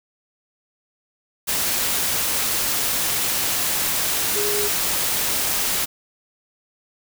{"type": "tone in noise", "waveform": "sine", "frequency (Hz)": 413.5, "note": "G#4", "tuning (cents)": -8, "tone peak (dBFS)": -24, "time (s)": [4.35, 4.69], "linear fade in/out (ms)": 20, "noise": "white", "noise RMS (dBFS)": -22, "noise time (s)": [1.47, 5.86], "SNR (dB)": -5, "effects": []}